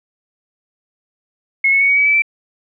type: tone with pitch steps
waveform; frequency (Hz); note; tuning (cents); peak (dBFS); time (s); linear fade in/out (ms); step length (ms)
sine; 2175 / 2200 / 2226 / 2252 / 2278 / 2304 / 2331; C#7 / C#7 / C#7 / C#7 / C#7 / D7 / D7; -33 / -14 / +7 / +27 / +47 / -34 / -14; -10; 1.64-2.221; 5; 83
effects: none